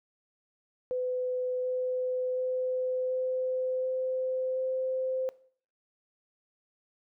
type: tone with pitch steps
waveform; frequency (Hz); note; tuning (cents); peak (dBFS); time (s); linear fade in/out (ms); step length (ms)
sine; 504 / 506.9 / 509.9 / 512.8 / 515.8 / 518.8; B4 / B4 / C5 / C5 / C5 / C5; +35 / +45 / -45 / -35 / -25 / -15; -28; 0.91-5.29; 0; 730
effects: noise-tail reverb RT60 0.5 s tail -19 dB re dry